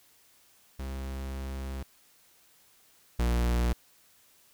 45% pulse tone pair in turn, 66.7 / 59.42 Hz, C2 / A#1, +34 / +34 cents, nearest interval major second, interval 200 cents, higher first, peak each -34 / -24 dBFS, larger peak second, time 0.79-1.83 / 3.19-3.73 s, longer first, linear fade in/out 5 ms, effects white hiss -62 dBFS RMS until 4.53 s

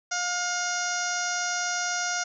harmonic tone, 712 Hz, F5, 33 cents sharp, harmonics 1 / 2 / 3 / 4 / 5 / 6 / 7 / 8 / 9 / 10, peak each -33 / -30 / -38 / -42 / -43 / -42 / -38 / -33 / -34 / -44 dBFS, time 0.11-2.24 s, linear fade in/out 10 ms, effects none

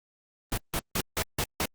pink noise bursts, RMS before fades -28 dBFS, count 6, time 0.52-1.656 s, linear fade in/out 2 ms, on 56 ms, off 160 ms, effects Opus 32 kbps

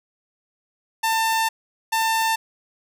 sawtooth tone bursts at uneven times, 895 Hz, A5, 29 cents sharp, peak -15 dBFS, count 2, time 1.03-1.49 / 1.92-2.36 s, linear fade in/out 10 ms, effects none

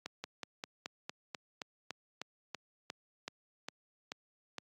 slowing click train, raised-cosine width 0.2 ms, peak -22 dBFS, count 16, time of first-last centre 0.06-4.583 s, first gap 180 ms, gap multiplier 1.07, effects high-pass 150 Hz 12 dB/octave + AAC 48 kbps

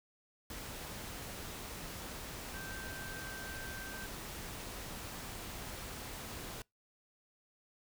sine tone in noise, 1560 Hz, G6, 9 cents flat, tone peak -46 dBFS, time 2.54-4.06 s, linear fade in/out 2 ms, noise pink, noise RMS -45 dBFS, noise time 0.5-6.62 s, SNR -4 dB, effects noise-tail reverb RT60 0.2 s tail -26 dB re dry

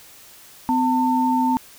sine tone pair together, 254.6 / 897.9 Hz, C4 / A5, -47 / +35 cents, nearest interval octave + minor seventh, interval 2182 cents, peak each -19 dBFS, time 0.69-1.57 s, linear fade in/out 0 ms, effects white hiss -46 dBFS RMS until 1.78 s

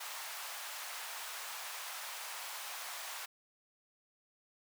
pink high-pass noise, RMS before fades -44 dBFS, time 0-3.26 s, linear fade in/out 10 ms, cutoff 770 Hz, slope 24 dB/octave, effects none

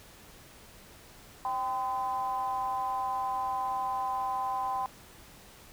triangle ring-modulated tone, 119.1 Hz, A#2, 38 cents sharp, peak -24 dBFS, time 1.45-4.86 s, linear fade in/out 0 ms, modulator 902 Hz, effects pink hiss -53 dBFS RMS until 5.72 s

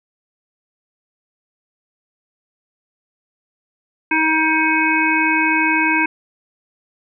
harmonic tone, 316.3 Hz, D#4, 29 cents sharp, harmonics 1 / 3 / 5 / 7 / 8, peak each -20 / -20 / -20 / -20 / -20 dBFS, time 4.11-6.06 s, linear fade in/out 5 ms, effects none

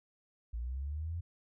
sine linear sweep, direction up, 55.3 to 87.31 Hz, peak -35 dBFS, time 0.53-1.21 s, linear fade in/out 10 ms, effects none

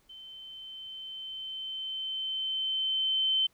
sine tone with level ramp, 3082 Hz, G7, 30 cents flat, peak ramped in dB -45 to -23 dBFS, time 0.09-3.47 s, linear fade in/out 10 ms, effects pink hiss -68 dBFS RMS until 3.53 s

